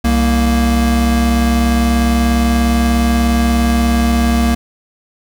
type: tone pair together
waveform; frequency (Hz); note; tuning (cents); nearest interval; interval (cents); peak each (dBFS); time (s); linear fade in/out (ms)
square; 65.41 / 233.1; C2 / A#3; 0 / 0; octave + minor seventh; 2200; -14; 0.04-4.55; 10
effects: none